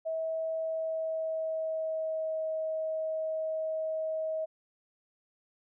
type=tone with pitch glide; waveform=sine; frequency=645 to 634.7 Hz; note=E5 to D#5; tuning=-38 to +34 cents; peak=-30 dBFS; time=0.05-4.46 s; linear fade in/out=20 ms; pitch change=-28 cents; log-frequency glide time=0.56-2.47 s; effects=none